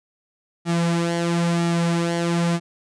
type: tone with flanger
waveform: sawtooth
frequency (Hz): 170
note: F3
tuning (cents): -46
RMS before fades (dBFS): -21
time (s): 0.65-2.6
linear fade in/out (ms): 50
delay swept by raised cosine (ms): 1.9 to 5.1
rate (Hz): 1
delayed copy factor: -0.6
effects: resampled to 22050 Hz